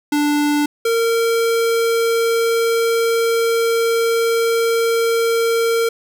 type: tone pair in turn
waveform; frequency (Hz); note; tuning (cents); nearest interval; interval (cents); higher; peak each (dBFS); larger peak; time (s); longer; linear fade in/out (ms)
square; 293.7 / 459.7; D4 / A#4; 0 / -24; minor sixth; 776; second; -15; neither; 0.12-0.66 / 0.85-5.89; second; 5
effects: none